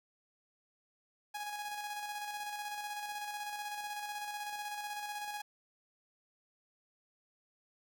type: tone with tremolo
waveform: sawtooth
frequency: 830.6 Hz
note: G#5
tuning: in tune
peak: -34 dBFS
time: 1.34-5.42 s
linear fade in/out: 10 ms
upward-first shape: square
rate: 16 Hz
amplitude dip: 35%
effects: none